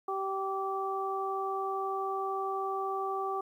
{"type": "harmonic tone", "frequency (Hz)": 387.3, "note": "G4", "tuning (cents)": -21, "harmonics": [1, 2, 3], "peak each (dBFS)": [-35, -35, -35], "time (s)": [0.08, 3.41], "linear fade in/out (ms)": 5, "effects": ["11-bit"]}